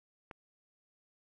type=click; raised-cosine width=0.5 ms; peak=-30 dBFS; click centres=0.312 s; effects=none